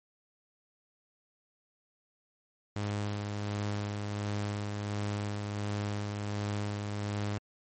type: tone with tremolo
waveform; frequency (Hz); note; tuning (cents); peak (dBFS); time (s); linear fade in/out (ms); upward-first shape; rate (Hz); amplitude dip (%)
sawtooth; 103.1; G#2; -12; -27; 2.76-7.38; 0; sine; 1.4; 30
effects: MP3 32 kbps